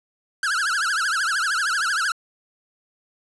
45% pulse tone with vibrato, 1480 Hz, F#6, in tune, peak -20 dBFS, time 0.43-2.12 s, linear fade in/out 2 ms, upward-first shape triangle, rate 13 Hz, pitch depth 260 cents each way, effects resampled to 24000 Hz + 8-bit

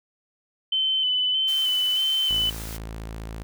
sine tone with vibrato, 3041 Hz, F#7, 47 cents sharp, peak -20 dBFS, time 0.72-2.5 s, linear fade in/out 5 ms, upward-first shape square, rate 1.6 Hz, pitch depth 20 cents each way
white high-pass noise, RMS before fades -39 dBFS, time 1.47-2.78 s, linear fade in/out 20 ms, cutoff 780 Hz, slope 24 dB/octave
sawtooth tone, 55 Hz, A1, in tune, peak -29 dBFS, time 2.3-3.43 s, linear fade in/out 0 ms
effects none

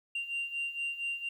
sine beating tone pair, 2772 / 2776.3 Hz, F7 / F7, -14 / -11 cents, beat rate 4.3 Hz, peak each -37 / -33 dBFS, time 0.15-1.29 s, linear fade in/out 5 ms, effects tanh soft clip ceiling -29 dBFS + 11-bit

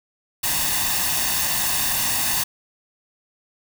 white noise with comb filter, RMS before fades -22 dBFS, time 0.43-2.44 s, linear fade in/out 10 ms, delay 1.1 ms, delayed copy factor +0.65, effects none

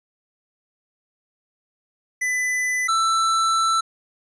square tone pair in turn, 2000 / 1329.5 Hz, B6 / E6, +21 / +14 cents, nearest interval perfect fifth, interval 707 cents, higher first, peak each -21 / -18 dBFS, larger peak second, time 2.21-2.88 / 2.88-3.81 s, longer second, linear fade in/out 10 ms, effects resampled to 22050 Hz

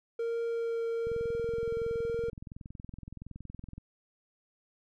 triangle tone with vibrato, 462.3 Hz, A#4, 14 cents flat, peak -28 dBFS, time 0.19-2.3 s, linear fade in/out 5 ms, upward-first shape triangle, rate 1.1 Hz, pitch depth 9 cents each way
click train, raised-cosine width 5 ms, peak -31 dBFS, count 59, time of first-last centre 1.07-3.78 s, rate 21.4 Hz
effects none

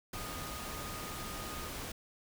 sine tone in noise, 1236 Hz, D#6, 12 cents flat, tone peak -47 dBFS, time 0.14-1.69 s, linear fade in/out 5 ms, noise pink, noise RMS -42 dBFS, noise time 0.13-1.92 s, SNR -8 dB, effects none

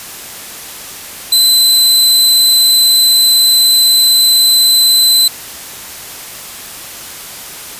sawtooth tone, 4038 Hz, B7, 38 cents sharp, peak -3 dBFS, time 1.32-5.28 s, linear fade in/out 5 ms, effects white hiss -28 dBFS RMS until 7.79 s + resampled to 32000 Hz

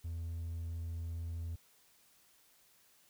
triangle tone, 83.4 Hz, E2, 21 cents sharp, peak -35 dBFS, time 0.04-1.56 s, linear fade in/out 10 ms, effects tanh soft clip ceiling -31 dBFS + white hiss -67 dBFS RMS until 3.09 s

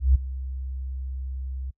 sine tone with ADSR envelope, 65.41 Hz, C2, in tune, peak -12 dBFS, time 0-1.71 s, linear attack 150 ms, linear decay 10 ms, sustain -17 dB, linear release 12 ms, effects noise-tail reverb RT60 0.1 s tail -24 dB re dry

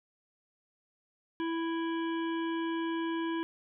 harmonic tone with a mistuned harmonic, 330 Hz, E4, 2 cents sharp, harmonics 1 / 3 / 5 / 7 / 9 / 10, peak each -31 / -39 / -43 / -50 / -49 / -51 dBFS, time 1.4-3.43 s, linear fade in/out 0 ms, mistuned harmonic 7, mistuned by +22 cents, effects none

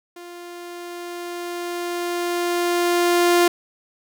sawtooth tone with level ramp, 349.2 Hz, F4, in tune, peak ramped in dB -33 to -9 dBFS, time 0.16-3.48 s, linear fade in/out 5 ms, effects none

